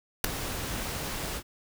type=noise with ADSR envelope; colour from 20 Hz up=pink; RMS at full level=-17 dBFS; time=0.24-1.43 s; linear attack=4 ms; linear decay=5 ms; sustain=-17 dB; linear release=67 ms; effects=none